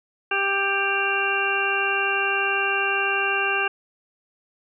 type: harmonic tone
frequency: 394.5 Hz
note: G4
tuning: 11 cents sharp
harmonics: 1 / 2 / 3 / 4 / 6 / 7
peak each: -29 / -29 / -29 / -25 / -30 / -25 dBFS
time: 0.31-3.68 s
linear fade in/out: 5 ms
effects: none